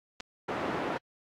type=clicks; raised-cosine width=0.2 ms; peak=-22 dBFS; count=2; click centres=0.202 / 0.206 s
type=band-pass noise; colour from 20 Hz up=pink; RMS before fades=-33 dBFS; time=0.48-0.98 s; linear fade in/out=10 ms; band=250 to 1500 Hz; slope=12 dB/octave
effects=AAC 64 kbps